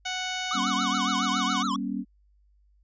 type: harmonic tone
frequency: 740 Hz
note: F#5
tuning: in tune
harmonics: 1 / 2 / 3 / 4 / 5 / 6 / 7 / 8 / 9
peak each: -35 / -36 / -36 / -36 / -37 / -43 / -44 / -43 / -42 dBFS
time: 0.05-1.63 s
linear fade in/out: 10 ms
type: tone with vibrato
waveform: square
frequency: 1169 Hz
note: D6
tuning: 8 cents flat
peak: -28 dBFS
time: 0.51-1.76 s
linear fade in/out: 2 ms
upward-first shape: triangle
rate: 7.2 Hz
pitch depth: 290 cents each way
type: chord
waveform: sine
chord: G diminished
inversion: none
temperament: equal with one note detuned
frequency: 196 / 239.1 / 277.2 Hz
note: G3 / Bb3 / Db4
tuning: 0 / +44 / 0 cents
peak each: -32 dBFS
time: 0.53-2.05 s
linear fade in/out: 50 ms
effects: added 50 Hz sine -59 dBFS peak until 2.83 s + resampled to 16000 Hz